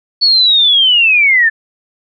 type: linear sweep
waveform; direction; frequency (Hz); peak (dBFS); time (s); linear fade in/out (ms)
sine; down; 4456 to 1735; -6; 0.21-1.5; 20
effects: none

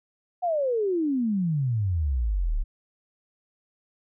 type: exponential sweep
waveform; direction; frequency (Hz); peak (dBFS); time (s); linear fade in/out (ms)
sine; down; 740 to 32.7; -22; 0.42-2.64; 20
effects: none

